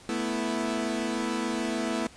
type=chord; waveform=sawtooth; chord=A suspended second; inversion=none; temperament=equal; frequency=220 / 246.9 / 329.6 Hz; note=A3 / B3 / E4; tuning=0 / 0 / 0 cents; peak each=-28 dBFS; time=0.09-2.07 s; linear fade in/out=2 ms; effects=pink hiss -51 dBFS RMS until 2.16 s + resampled to 22050 Hz